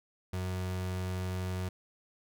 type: tone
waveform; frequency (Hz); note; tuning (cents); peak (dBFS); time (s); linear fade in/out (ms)
35% pulse; 92.1; F#2; -7; -31; 0.33-1.69; 5
effects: none